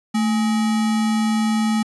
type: tone with sample-and-hold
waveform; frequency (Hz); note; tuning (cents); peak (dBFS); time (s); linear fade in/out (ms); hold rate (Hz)
sine; 220; A3; 0; -16; 0.14-1.83; 10; 1050
effects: resampled to 24000 Hz